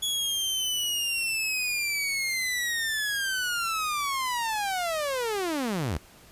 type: linear sweep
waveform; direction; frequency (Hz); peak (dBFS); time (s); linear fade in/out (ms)
sawtooth; down; 3387 to 60.8; -23; 0.02-5.98; 10
effects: pink hiss -53 dBFS RMS until 6.31 s + resampled to 32000 Hz